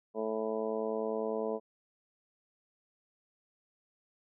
harmonic tone, 110 Hz, A2, in tune, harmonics 2 / 3 / 4 / 5 / 6 / 7 / 8 / 9, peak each -40 / -44 / -34 / -39 / -39 / -49 / -49 / -45 dBFS, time 0.14-1.6 s, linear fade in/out 50 ms, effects none

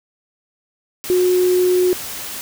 sine tone in noise, 363.4 Hz, F#4, 31 cents flat, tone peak -12 dBFS, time 1.1-1.93 s, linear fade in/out 0 ms, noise white, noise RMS -29 dBFS, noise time 1.04-2.41 s, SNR +14 dB, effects none

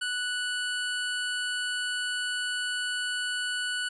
25% pulse tone, 1480 Hz, F#6, in tune, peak -25 dBFS, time 0.01-3.89 s, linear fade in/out 10 ms, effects resampled to 24000 Hz

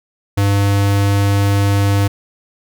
square tone, 100.1 Hz, G2, 37 cents sharp, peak -12 dBFS, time 0.37-2.08 s, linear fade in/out 10 ms, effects none

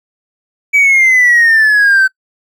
triangle exponential sweep, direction down, 2300 to 1528 Hz, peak -3 dBFS, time 0.73-2.08 s, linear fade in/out 20 ms, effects noise-tail reverb RT60 0.1 s tail -24 dB re dry + tanh soft clip ceiling 0 dBFS

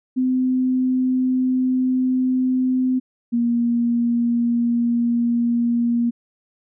sine tone pair in turn, 256.2 / 236.6 Hz, C4 / A#3, -36 / +26 cents, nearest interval minor second, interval 138 cents, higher first, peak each -16 dBFS, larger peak neither, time 0.16-3 / 3.32-6.11 s, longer first, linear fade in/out 20 ms, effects none

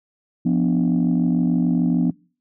sine chord, B diminished, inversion second, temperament equal, 174.61 / 246.9 / 293.7 Hz, F3 / B3 / D4, 0 / 0 / 0 cents, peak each -18 / -18 / -22 dBFS, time 0.45-2.11 s, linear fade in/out 10 ms, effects noise-tail reverb RT60 0.4 s tail -25 dB re dry + tanh soft clip ceiling -11 dBFS

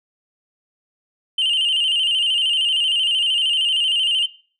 sine tone with vibrato, 2952 Hz, F#7, 5 cents flat, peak -14 dBFS, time 1.38-4.26 s, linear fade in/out 5 ms, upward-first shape square, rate 13 Hz, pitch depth 71 cents each way, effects noise-tail reverb RT60 0.4 s tail -17 dB re dry + tanh soft clip ceiling -14 dBFS

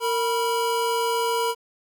square tone pair together, 460.6 / 976 Hz, A#4 / B5, -21 / -21 cents, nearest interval octave + minor second, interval 1300 cents, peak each -25 / -25 dBFS, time 0-1.55 s, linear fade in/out 50 ms, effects 9-bit

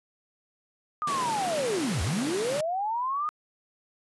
sine linear two-way sweep, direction down then up, 1244.5 to 69.3 to 1244.5 Hz, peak -26 dBFS, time 1.02-3.29 s, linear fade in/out 0 ms, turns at 2.02 s
pink high-pass noise, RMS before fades -34 dBFS, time 1.07-2.61 s, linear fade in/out 5 ms, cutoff 130 Hz, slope 48 dB/octave
effects resampled to 24000 Hz

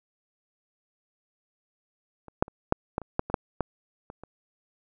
clicks, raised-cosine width 1 ms, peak -30 / -6 / -29 / -6 / -12 / -26 / -9 / -21 / -7 / -11 / -26 / -28 dBFS, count 12, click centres 2.283 / 2.425 / 2.481 / 2.724 / 2.981 / 3.017 / 3.194 / 3.3 / 3.342 / 3.607 / 4.101 / 4.236 s, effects none

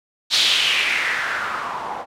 blue noise with low-pass filter sweep, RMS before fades -21 dBFS, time 0.3-2.06 s, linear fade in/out 50 ms, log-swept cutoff 4100 to 770 Hz, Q 3.6, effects none

